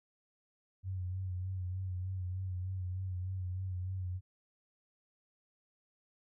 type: tone with vibrato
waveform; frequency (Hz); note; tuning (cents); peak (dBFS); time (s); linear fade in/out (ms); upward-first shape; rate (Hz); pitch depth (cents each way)
sine; 92.5; F#2; 0; -35; 0.83-4.21; 50; sine; 3.3; 43
effects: none